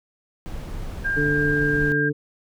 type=noise; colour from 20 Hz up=brown; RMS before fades=-31 dBFS; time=0.46-1.92 s; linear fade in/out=0 ms
type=tone; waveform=sine; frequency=1600 Hz; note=G6; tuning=35 cents sharp; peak=-21 dBFS; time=1.04-2.1 s; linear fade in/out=20 ms
type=harmonic tone; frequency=146.83 Hz; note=D3; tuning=in tune; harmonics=1 / 2 / 3; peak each=-25 / -25 / -25 dBFS; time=1.16-2.13 s; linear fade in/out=20 ms
effects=none

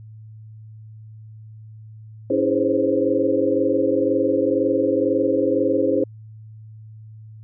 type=tone cluster; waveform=sine; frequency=280.1 / 325.7 / 411.6 / 512 / 534 Hz; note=C#4 / E4 / G#4 / C5 / C5; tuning=+18 / -21 / -16 / -38 / +35 cents; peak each=-23 dBFS; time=2.3-6.04 s; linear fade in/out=5 ms; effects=added 109 Hz sine -38 dBFS peak until 7.43 s

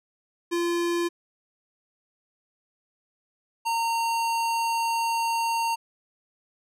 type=tone pair in turn; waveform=square; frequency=344.2 / 918.9 Hz; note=F4 / A#5; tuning=-25 / -25 cents; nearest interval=octave + perfect fourth; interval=1700 cents; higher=second; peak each=-24 dBFS; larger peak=neither; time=0.51-1.09 / 3.65-5.76 s; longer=second; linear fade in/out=20 ms; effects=low-pass 12000 Hz 12 dB/octave

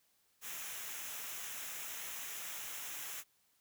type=noise with comb filter; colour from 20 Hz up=white; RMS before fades=-44 dBFS; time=0.41-3.24 s; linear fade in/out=50 ms; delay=0.22 ms; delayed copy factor=-0.6; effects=white hiss -74 dBFS RMS until 3.6 s

